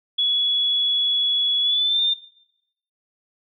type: tone with pitch glide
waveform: sine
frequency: 3383 to 3605 Hz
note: G#7 to A7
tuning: +31 to +41 cents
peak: -17 dBFS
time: 0.18-2.14 s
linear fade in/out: 10 ms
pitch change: +110 cents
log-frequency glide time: 1.62-2.02 s
effects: noise-tail reverb RT60 0.8 s tail -18 dB re dry